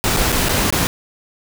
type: noise with dropouts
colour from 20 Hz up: pink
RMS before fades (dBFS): -17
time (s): 0.04-0.87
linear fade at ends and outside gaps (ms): 0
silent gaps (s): 0.165-0.17 / 0.32-0.326 / 0.486-0.493 / 0.704-0.725
effects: none